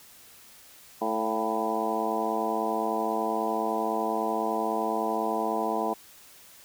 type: harmonic tone with a mistuned harmonic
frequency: 110 Hz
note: A2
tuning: in tune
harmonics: 2 / 3 / 4 / 5 / 6 / 7 / 8 / 9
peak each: -35 / -34 / -33 / -37 / -32 / -32 / -36 / -33 dBFS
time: 1.01-5.94 s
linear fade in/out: 10 ms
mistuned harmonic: 6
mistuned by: +42 cents
effects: white hiss -52 dBFS RMS until 6.64 s